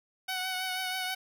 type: tone with vibrato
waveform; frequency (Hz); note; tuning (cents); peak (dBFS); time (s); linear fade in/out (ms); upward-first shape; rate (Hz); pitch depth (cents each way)
10% pulse; 745; F#5; +12; -23; 0.28-1.15; 10; triangle; 6.2; 29
effects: none